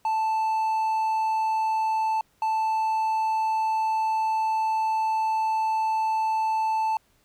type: tone pair in turn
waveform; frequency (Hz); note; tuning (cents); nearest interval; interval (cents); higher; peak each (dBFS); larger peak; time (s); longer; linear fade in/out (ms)
triangle; 880 / 880; A5 / A5; 0 / 0; unison; 0; neither; -20; neither; 0.05-2.21 / 2.42-6.97; second; 2
effects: pink hiss -65 dBFS RMS until 7.24 s